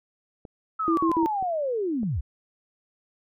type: clicks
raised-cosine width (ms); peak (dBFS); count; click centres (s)
2; -27; 5; 0.452 / 1.095 / 1.231 / 1.426 / 2.032
type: linear sweep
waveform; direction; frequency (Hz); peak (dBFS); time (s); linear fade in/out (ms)
sine; down; 1318.5 to 53.4; -24; 0.79-2.21; 10
type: tone bursts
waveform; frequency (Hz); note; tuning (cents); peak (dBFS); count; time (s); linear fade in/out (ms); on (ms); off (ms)
sine; 329.6; E4; 0; -20; 3; 0.88-1.26; 0; 92; 52
effects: none

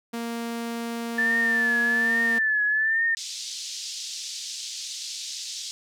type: tone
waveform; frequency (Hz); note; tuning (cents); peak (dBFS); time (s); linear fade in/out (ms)
sawtooth; 232.9; A#3; -1; -25; 0.13-2.39; 10
type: tone with vibrato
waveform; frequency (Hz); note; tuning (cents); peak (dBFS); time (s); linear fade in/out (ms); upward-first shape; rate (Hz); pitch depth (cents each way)
sine; 1760; A6; 0; -20; 1.18-3.15; 5; triangle; 1.2; 80
type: band-pass noise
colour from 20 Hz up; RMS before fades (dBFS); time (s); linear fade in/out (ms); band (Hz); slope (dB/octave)
pink; -35; 3.17-5.71; 0; 3800 to 6900; 24
effects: none

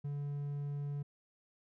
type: tone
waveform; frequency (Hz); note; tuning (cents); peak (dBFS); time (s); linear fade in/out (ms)
triangle; 143.6; D3; -39; -34; 0.04-1.03; 10
effects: none

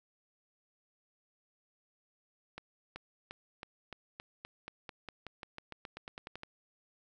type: accelerating click train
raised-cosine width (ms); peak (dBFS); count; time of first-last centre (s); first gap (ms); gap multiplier
0.3; -27; 21; 2.58-6.434; 380; 0.92
effects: none

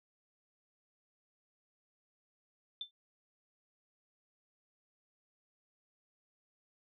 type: tone with exponential decay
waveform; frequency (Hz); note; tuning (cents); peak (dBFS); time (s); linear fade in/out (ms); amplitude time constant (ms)
sine; 3545; A7; +12; -34; 2.81-2.91; 2; 20
effects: none

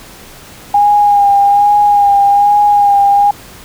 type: tone with vibrato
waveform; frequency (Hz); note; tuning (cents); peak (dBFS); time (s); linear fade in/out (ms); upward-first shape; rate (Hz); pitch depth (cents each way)
sine; 814; G#5; -35; -5; 0.74-3.31; 5; sine; 1.2; 25
effects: pink hiss -35 dBFS RMS until 3.64 s

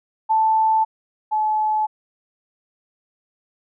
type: tone pair in turn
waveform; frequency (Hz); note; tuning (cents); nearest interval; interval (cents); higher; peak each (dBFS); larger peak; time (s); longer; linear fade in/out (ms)
sine; 880 / 859.9; A5 / A5; 0 / -40; unison; 40; first; -14 / -17; first; 0.29-0.85 / 1.31-1.87; neither; 20
effects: none

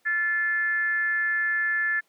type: tone with frequency modulation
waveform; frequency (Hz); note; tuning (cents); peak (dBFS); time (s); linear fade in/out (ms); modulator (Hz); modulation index
sine; 1740; A6; -20; -22; 0.05-2.01; 20; 370; 0.45
effects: pink hiss -67 dBFS RMS until 2.08 s + high-pass 300 Hz 12 dB/octave

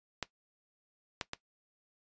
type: clicks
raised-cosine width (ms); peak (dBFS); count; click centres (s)
0.2; -16 / -16 / -19; 3; 0.227 / 1.212 / 1.334
effects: noise-tail reverb RT60 0.1 s tail -17 dB re dry + resampled to 16000 Hz

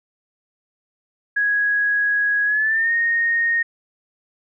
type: tone with pitch glide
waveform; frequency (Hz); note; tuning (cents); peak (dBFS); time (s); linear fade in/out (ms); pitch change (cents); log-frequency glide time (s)
sine; 1662 to 1854.8; G#6 to A#6; +1 to -9; -16; 1.36-3.63; 10; +190; 2.45-2.92
effects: none

